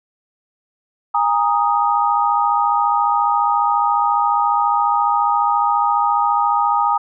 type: chord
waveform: sine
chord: Ab suspended second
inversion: none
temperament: equal with one note detuned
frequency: 817.8 / 932.3 / 1244.5 Hz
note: Ab5 / Bb5 / Eb6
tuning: -27 / 0 / 0 cents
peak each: -18 dBFS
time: 1.14-6.98 s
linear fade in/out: 10 ms
effects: none